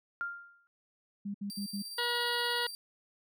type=tone with exponential decay; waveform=sine; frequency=1396.9 Hz; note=F6; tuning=in tune; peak=-30 dBFS; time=0.21-0.67 s; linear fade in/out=0 ms; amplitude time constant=100 ms
type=tone bursts; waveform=sine; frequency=201.7 Hz; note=G3; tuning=50 cents sharp; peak=-34 dBFS; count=4; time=1.25-1.824 s; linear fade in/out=10 ms; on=94 ms; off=66 ms
type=tone with tremolo; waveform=sawtooth; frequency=4699 Hz; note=D8; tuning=in tune; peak=-37 dBFS; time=1.5-2.75 s; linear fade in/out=0 ms; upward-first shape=square; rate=17 Hz; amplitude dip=30%
type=harmonic tone; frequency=479.9 Hz; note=B4; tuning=50 cents flat; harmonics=1 / 2 / 3 / 4 / 6 / 7 / 8 / 9; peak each=-38 / -37 / -37 / -37 / -38 / -40 / -40 / -40 dBFS; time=1.98-2.67 s; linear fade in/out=5 ms
effects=none